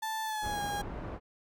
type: tone with pitch glide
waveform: 35% pulse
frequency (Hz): 880 to 816.3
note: A5 to G#5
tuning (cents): 0 to -30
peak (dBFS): -31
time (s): 0.02-0.82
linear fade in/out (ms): 10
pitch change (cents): -130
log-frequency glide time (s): 0.24-0.62
type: low-pass noise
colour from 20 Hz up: pink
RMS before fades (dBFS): -40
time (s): 0.41-1.2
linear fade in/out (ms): 50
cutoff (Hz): 1100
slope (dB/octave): 12
effects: none